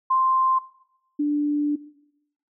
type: tone pair in turn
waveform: sine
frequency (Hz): 1046.5 / 293.7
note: C6 / D4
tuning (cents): 0 / 0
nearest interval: octave + minor seventh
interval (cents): 2200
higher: first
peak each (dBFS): -17 / -19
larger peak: first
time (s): 0.1-0.59 / 1.19-1.76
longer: second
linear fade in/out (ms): 10
effects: noise-tail reverb RT60 0.8 s tail -18 dB re dry